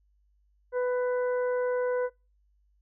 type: harmonic tone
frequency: 497.1 Hz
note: B4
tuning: 11 cents sharp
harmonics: 1 / 2 / 3 / 4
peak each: -25 / -38 / -39 / -49 dBFS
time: 0.72-2.1 s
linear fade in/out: 50 ms
effects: noise-tail reverb RT60 0.3 s tail -26 dB re dry + added 50 Hz sine -64 dBFS peak until 2.81 s